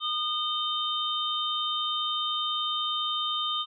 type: tone cluster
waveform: sine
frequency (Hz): 1219 / 3095 / 3657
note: D#6 / G7 / A#7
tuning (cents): -36 / -23 / -34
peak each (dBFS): -31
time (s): 0-3.66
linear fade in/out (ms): 50
effects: none